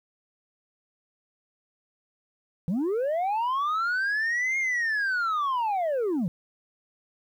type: linear two-way sweep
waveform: sine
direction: up then down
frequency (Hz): 155.56 to 2150 to 155.56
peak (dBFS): -21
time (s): 2.68-6.28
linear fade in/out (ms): 0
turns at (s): 4.58
effects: tanh soft clip ceiling -23 dBFS + 10-bit